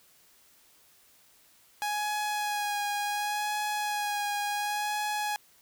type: tone with vibrato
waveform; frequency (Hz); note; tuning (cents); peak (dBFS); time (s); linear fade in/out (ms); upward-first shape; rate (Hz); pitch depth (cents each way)
sawtooth; 830.6; G#5; 0; -25; 1.82-5.36; 0; sine; 0.69; 20
effects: white hiss -61 dBFS RMS until 5.61 s